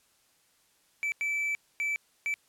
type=tone bursts at uneven times; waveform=triangle; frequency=2316 Hz; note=D7; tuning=25 cents flat; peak=-26 dBFS; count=4; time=1.03-1.12 / 1.21-1.55 / 1.8-1.96 / 2.26-2.34 s; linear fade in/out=0 ms; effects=white hiss -67 dBFS RMS until 2.48 s + low-pass 12000 Hz 12 dB/octave